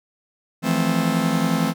45% pulse chord, F major seventh, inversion third, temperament just, 163.7 / 174.61 / 218.3 / 261.9 Hz, E3 / F3 / A3 / C4, -12 / 0 / -13 / +2 cents, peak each -24 dBFS, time 0.62-1.74 s, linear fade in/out 50 ms, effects none

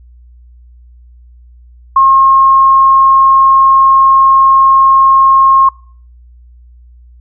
sine tone, 1075 Hz, C6, 47 cents sharp, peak -3 dBFS, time 1.96-5.69 s, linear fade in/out 5 ms, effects noise-tail reverb RT60 0.5 s tail -25 dB re dry + added 60 Hz sine -36 dBFS peak until 7.2 s

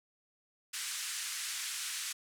white band-pass noise, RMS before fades -39 dBFS, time 0.73-2.13 s, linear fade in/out 10 ms, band 1400 to 9800 Hz, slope 24 dB/octave, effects none

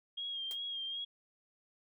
sine tone with vibrato, 3244 Hz, G#7, 41 cents flat, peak -37 dBFS, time 0.17-1.05 s, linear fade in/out 10 ms, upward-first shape sine, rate 2.6 Hz, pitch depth 40 cents each way
white noise with exponential decay, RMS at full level -44 dBFS, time 0.51-0.58 s, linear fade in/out 1 ms, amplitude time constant 15 ms
effects none

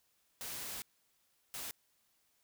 white noise bursts at uneven times, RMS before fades -43 dBFS, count 2, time 0.41-0.82 / 1.54-1.71 s, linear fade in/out 0 ms, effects white hiss -75 dBFS RMS until 2.43 s

